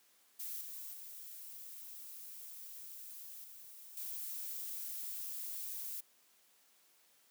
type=noise with level steps; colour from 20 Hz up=violet; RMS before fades=-43 / -47 / -50 / -54 / -43 dBFS; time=0.39-6.01 s; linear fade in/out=10 ms; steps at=0.61 / 0.93 / 3.44 / 3.97 s; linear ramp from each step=2 ms; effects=white hiss -69 dBFS RMS until 7.3 s + high-pass 200 Hz 12 dB/octave